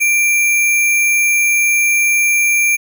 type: tone with sample-and-hold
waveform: sine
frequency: 2361 Hz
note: D7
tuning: 9 cents sharp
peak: -10 dBFS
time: 0-2.77 s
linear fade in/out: 20 ms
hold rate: 8820 Hz
effects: none